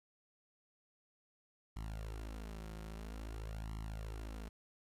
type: tone with flanger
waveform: sawtooth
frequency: 54 Hz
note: A1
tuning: 32 cents flat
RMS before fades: -45 dBFS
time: 1.76-4.49 s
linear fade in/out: 5 ms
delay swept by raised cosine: 0.96 to 5.56 ms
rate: 0.5 Hz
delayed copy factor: +0.95
effects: resampled to 32000 Hz + 11-bit